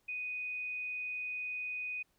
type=tone; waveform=sine; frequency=2489 Hz; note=D#7; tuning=in tune; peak=-36 dBFS; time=0.08-2.03 s; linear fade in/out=10 ms; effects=pink hiss -75 dBFS RMS until 2.18 s